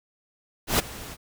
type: noise with ADSR envelope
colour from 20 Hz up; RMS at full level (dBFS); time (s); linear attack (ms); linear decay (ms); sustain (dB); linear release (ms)
pink; -19; 0.67-1.17; 120; 14; -20; 43
effects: none